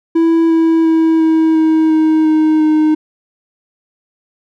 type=tone with pitch steps; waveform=triangle; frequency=329.6 / 326.6 / 323.6 / 320.6 / 317.6 / 314.7 / 311.8 / 309 Hz; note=E4 / E4 / E4 / E4 / D#4 / D#4 / D#4 / D#4; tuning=0 / -16 / -32 / -48 / +36 / +20 / +4 / -12 cents; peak=-6 dBFS; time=0.15-2.95 s; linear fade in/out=10 ms; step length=350 ms; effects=none